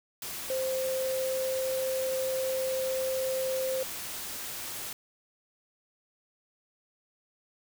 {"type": "tone in noise", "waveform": "sine", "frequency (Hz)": 523.3, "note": "C5", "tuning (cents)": 0, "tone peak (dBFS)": -28, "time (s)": [0.5, 3.83], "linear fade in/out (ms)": 2, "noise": "white", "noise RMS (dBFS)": -38, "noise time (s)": [0.22, 4.93], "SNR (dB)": 7, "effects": []}